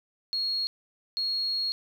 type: tone bursts at uneven times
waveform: sine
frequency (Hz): 4300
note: C8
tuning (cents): +47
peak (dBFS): -26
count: 2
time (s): 0.33-0.67 / 1.17-1.72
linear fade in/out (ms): 0
effects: 9-bit